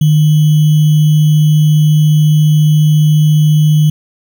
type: tone with sample-and-hold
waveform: sine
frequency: 152.4 Hz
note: D#3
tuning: 36 cents flat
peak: -5 dBFS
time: 0.01-3.9 s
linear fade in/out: 5 ms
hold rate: 3150 Hz
effects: none